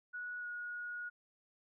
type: tone with pitch glide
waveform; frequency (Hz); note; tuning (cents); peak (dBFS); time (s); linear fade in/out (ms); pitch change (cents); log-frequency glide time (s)
sine; 1465 to 1448.2; F#6 to F#6; -18 to -38; -40; 0.13-1.1; 20; -20; 0.4-0.46
effects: none